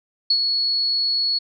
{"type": "tone with ADSR envelope", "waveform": "sine", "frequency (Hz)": 4372, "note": "C#8", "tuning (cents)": -25, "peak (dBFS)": -13, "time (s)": [0.3, 1.39], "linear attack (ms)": 5, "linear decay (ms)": 67, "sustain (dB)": -5, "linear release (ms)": 14, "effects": []}